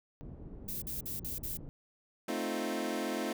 pink low-pass noise, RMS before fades -46 dBFS, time 0.21-1.69 s, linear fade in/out 0 ms, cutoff 310 Hz, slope 12 dB/octave
violet noise bursts, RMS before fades -39 dBFS, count 5, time 0.68-1.572 s, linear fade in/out 5 ms, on 140 ms, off 48 ms
25% pulse chord, F dominant seventh, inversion first, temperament equal, 220 / 261.6 / 311.1 / 349.2 Hz, A3 / C4 / Eb4 / F4, 0 / 0 / 0 / 0 cents, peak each -35 dBFS, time 2.28-3.33 s, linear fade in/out 5 ms
effects none

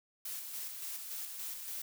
blue noise with tremolo, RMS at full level -41 dBFS, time 0.25-1.82 s, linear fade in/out 5 ms, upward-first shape square, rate 3.5 Hz, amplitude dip 35%, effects none

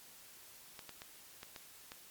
clicks, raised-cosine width 0.2 ms, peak -29 dBFS, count 6, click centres 0.792 / 0.893 / 1.019 / 1.431 / 1.562 / 1.919 s, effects white hiss -57 dBFS RMS until 2.1 s + MP3 96 kbps

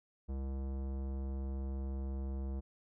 sine tone with tanh clipping, 67.1 Hz, C2, 44 cents sharp, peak -38 dBFS, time 0.28-2.61 s, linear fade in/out 20 ms, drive 18 dB, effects none

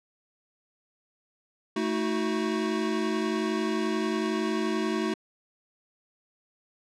square chord, D# diminished, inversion second, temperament equal with one note detuned, 220 / 318.8 / 370 Hz, A3 / D#4 / F#4, 0 / +42 / 0 cents, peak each -31 dBFS, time 1.76-5.14 s, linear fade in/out 5 ms, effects low-pass 6000 Hz 12 dB/octave

